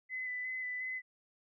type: tone with vibrato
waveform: sine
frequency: 2012 Hz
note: B6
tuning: 32 cents sharp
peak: -36 dBFS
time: 0.09-1.02 s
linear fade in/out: 50 ms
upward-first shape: square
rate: 2.8 Hz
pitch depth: 15 cents each way
effects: none